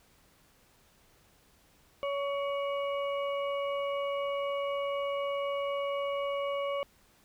harmonic tone with a mistuned harmonic, 562 Hz, C#5, 24 cents sharp, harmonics 1 / 2 / 4 / 5, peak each -31 / -37 / -43 / -45 dBFS, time 2.03-6.83 s, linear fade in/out 0 ms, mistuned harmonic 5, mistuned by +52 cents, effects pink hiss -64 dBFS RMS until 7.24 s

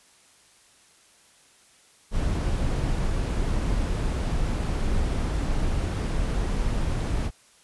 brown noise, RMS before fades -25 dBFS, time 2.11-7.31 s, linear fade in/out 50 ms, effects white hiss -57 dBFS RMS until 7.63 s + resampled to 24000 Hz

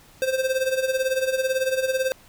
square tone with tremolo, 523 Hz, C5, 1 cent flat, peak -19 dBFS, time 0.22-2.12 s, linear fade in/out 0 ms, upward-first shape sine, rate 18 Hz, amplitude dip 70%, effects pink hiss -52 dBFS RMS until 2.28 s

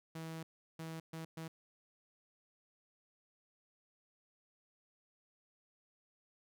sawtooth tone bursts at uneven times, 162 Hz, E3, 30 cents flat, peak -39 dBFS, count 4, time 0.15-0.43 / 0.79-1 / 1.13-1.25 / 1.37-1.48 s, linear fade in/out 5 ms, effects none

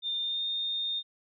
sine tone with pitch glide, 3612 to 3654 Hz, A7 to A#7, +45 to -35 cents, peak -29 dBFS, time 0.02-1.03 s, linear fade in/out 50 ms, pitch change +20 cents, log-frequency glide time 0.21-0.42 s, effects none

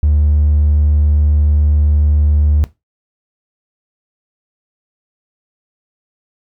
triangle tone, 74.4 Hz, D2, 23 cents sharp, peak -6 dBFS, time 0.03-2.64 s, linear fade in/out 0 ms, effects noise-tail reverb RT60 0.2 s tail -17 dB re dry + tanh soft clip ceiling -3 dBFS

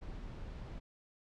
brown noise, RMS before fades -45 dBFS, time 0.01-0.8 s, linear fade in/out 20 ms, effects low-pass 5000 Hz 12 dB/octave

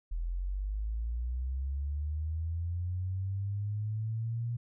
sine linear sweep, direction up, 40.04 to 119.3 Hz, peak -31 dBFS, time 0.11-4.57 s, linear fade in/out 10 ms, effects none

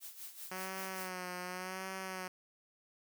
blue noise with tremolo, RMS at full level -46 dBFS, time 0-1.12 s, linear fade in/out 50 ms, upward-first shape sine, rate 5.2 Hz, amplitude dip 70%
5% pulse tone with vibrato, 185 Hz, F#3, in tune, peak -29 dBFS, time 0.51-2.28 s, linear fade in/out 5 ms, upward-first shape sine, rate 0.88 Hz, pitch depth 48 cents each way
effects none

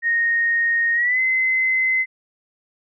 sine tone with pitch glide, 1859 to 2051 Hz, A#6 to C7, -5 to -35 cents, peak -16 dBFS, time 0.02-2.06 s, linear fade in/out 50 ms, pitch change +170 cents, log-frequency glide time 0.94-1.2 s, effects none

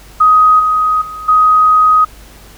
sine tone with level steps, 1255 Hz, D#6, 15 cents sharp, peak -4 / -9 / -23 / -5 dBFS, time 0.2-2.05 s, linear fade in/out 10 ms, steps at 0.59 / 1.01 / 1.28 s, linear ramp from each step 10 ms, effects added 50 Hz sine -38 dBFS peak until 2.57 s + pink hiss -40 dBFS RMS until 2.57 s

